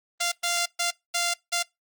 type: tone bursts at uneven times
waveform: 5% pulse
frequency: 694 Hz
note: F5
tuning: 11 cents flat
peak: -12 dBFS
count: 5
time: 0.2-0.32 / 0.43-0.66 / 0.79-0.91 / 1.14-1.34 / 1.52-1.63 s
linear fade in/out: 10 ms
effects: noise-tail reverb RT60 0.2 s tail -25 dB re dry + Opus 24 kbps